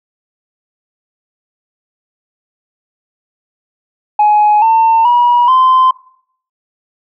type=tone with pitch steps; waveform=sine; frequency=840 / 900.3 / 964.9 / 1034.2 Hz; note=G#5 / A5 / B5 / C6; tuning=+19 / +39 / -41 / -20 cents; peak=-4 dBFS; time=4.19-5.91 s; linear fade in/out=5 ms; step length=430 ms; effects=noise-tail reverb RT60 0.6 s tail -19 dB re dry + tanh soft clip ceiling -3 dBFS